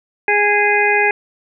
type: harmonic tone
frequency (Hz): 413.1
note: G#4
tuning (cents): -9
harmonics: 1 / 2 / 4 / 5 / 6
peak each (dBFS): -18 / -18 / -18 / -18 / -18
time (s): 0.28-1.11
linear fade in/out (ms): 2
effects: none